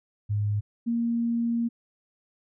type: tone pair in turn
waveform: sine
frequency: 103.83 / 233.6 Hz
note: G#2 / A#3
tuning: 0 / +4 cents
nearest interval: octave + major second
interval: 1404 cents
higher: second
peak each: -23 dBFS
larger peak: neither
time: 0.29-0.61 / 0.86-1.69 s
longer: second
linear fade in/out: 20 ms
effects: none